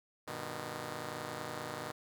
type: chord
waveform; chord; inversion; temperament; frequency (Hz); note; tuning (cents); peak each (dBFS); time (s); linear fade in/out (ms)
5% pulse; G augmented; none; just; 98 / 122.5 / 153.12; G2 / B2 / D#3; 0 / -14 / -27; -37 / -33 / -32; 0.27-1.92; 10
effects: none